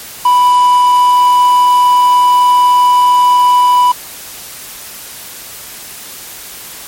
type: tone with quantisation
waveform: triangle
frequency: 987.8 Hz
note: B5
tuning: in tune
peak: -3 dBFS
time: 0.25-3.92 s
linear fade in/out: 5 ms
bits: 5
effects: white hiss -29 dBFS RMS until 6.87 s + MP3 64 kbps